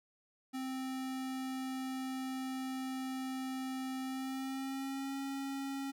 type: tone with pitch glide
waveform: square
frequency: 261.6 to 273.3 Hz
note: C4 to C#4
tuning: 0 to -24 cents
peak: -38 dBFS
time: 0.53-5.92 s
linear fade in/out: 20 ms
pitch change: +76 cents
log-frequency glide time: 4.01-5.18 s
effects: none